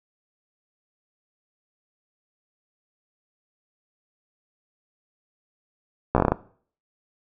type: slowing click train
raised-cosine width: 1 ms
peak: -4 dBFS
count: 8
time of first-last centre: 6.15-6.32 s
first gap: 14 ms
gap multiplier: 1.18
effects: noise-tail reverb RT60 0.5 s tail -19 dB re dry